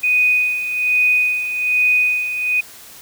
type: tone with tremolo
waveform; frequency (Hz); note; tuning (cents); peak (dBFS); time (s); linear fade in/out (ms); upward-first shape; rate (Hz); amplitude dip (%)
sine; 2489; D#7; 0; -11; 0.03-2.61; 10; sine; 1.2; 65
effects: white hiss -40 dBFS RMS until 3.01 s